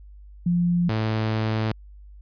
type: tone pair in turn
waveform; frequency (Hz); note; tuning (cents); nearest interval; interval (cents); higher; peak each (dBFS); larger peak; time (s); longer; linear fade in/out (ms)
sine / sawtooth; 174.4 / 109.87; F3 / A2; -2 / -2; minor sixth; 800; first; -18; neither; 0.46-0.89 / 0.89-1.72; second; 5
effects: added 50 Hz sine -42 dBFS peak until 2.21 s + resampled to 11025 Hz